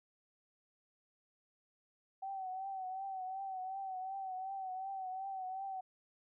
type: tone with vibrato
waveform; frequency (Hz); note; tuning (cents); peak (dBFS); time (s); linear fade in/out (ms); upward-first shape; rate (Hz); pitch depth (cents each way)
sine; 762; G5; -49; -39; 2.22-5.81; 10; triangle; 2.7; 58
effects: none